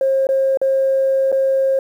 sine tone with dropouts, 536 Hz, C5, 42 cents sharp, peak -12 dBFS, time 0.01-1.79 s, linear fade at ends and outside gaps 2 ms, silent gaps 0.27-0.289 / 0.573-0.615 / 1.318-1.325 s, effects tanh soft clip ceiling -8 dBFS + 8-bit

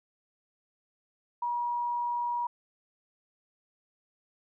sine tone, 959 Hz, A#5, 49 cents sharp, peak -28 dBFS, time 1.42-2.47 s, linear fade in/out 5 ms, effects none

